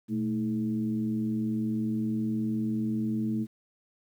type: tone with frequency modulation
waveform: sine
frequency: 220 Hz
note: A3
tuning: in tune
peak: -26 dBFS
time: 0.08-3.47 s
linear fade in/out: 50 ms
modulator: 99.8 Hz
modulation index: 0.78
effects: high-pass 80 Hz 12 dB/octave + 10-bit